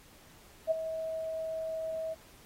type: tone with ADSR envelope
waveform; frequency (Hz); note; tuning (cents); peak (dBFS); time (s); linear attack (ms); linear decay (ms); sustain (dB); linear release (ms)
sine; 643; E5; -43; -22; 0.67-2.15; 40; 17; -11; 28
effects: pink hiss -58 dBFS RMS until 2.45 s + AAC 48 kbps